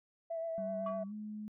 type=tone with vibrato; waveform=sine; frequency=659.3 Hz; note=E5; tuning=in tune; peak=-35 dBFS; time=0.3-1.04 s; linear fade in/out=10 ms; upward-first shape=sine; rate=8 Hz; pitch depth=23 cents each way
type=tone with pitch glide; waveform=sine; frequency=194.5 to 212.1 Hz; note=G3 to G#3; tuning=-13 to +37 cents; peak=-40 dBFS; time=0.58-1.48 s; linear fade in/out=0 ms; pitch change=+150 cents; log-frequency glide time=1.05-1.13 s
type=tone with exponential decay; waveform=sine; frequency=1136 Hz; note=C#6; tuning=42 cents sharp; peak=-34 dBFS; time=0.86-1.12 s; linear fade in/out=5 ms; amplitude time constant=55 ms
effects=tanh soft clip ceiling -28 dBFS